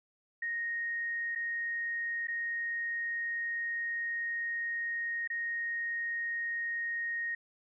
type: tone with dropouts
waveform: sine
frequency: 1864.7 Hz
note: A#6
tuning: in tune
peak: -32 dBFS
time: 0.42-7.35 s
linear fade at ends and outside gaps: 5 ms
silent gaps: 1.351-1.357 / 2.272-2.282 / 5.276-5.3 s
effects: none